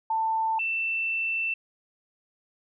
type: tone pair in turn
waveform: sine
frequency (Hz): 890 / 2673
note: A5 / E7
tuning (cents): +20 / +23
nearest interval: octave + perfect fifth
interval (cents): 1903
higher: second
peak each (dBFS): -23 / -25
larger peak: first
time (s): 0.1-0.59 / 0.59-1.54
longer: second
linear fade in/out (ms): 5
effects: none